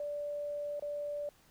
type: tone with dropouts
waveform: sine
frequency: 584 Hz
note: D5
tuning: 10 cents flat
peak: -35 dBFS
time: 0-1.29 s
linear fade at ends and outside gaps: 2 ms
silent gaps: 0.796-0.823 s
effects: pink hiss -65 dBFS RMS until 1.5 s